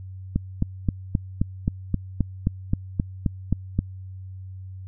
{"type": "click train", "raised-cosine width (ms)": 5, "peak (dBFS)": -8, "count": 14, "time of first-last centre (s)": [0.36, 3.79], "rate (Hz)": 3.79, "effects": ["added 94 Hz sine -35 dBFS peak until 4.87 s"]}